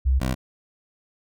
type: tone pair in turn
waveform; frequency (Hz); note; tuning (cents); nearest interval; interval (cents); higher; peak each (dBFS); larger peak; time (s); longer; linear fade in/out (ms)
sine / 15% pulse; 65.41 / 64.14; C2 / C2; 0 / -34; unison; 34; first; -16; neither; 0.05-0.2 / 0.2-0.35; neither; 20
effects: none